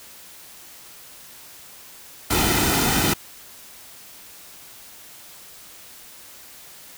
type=noise with comb filter; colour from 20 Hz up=pink; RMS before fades=-20 dBFS; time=2.3-3.14 s; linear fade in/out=10 ms; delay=1.8 ms; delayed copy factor=-0.6; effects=white hiss -44 dBFS RMS until 6.97 s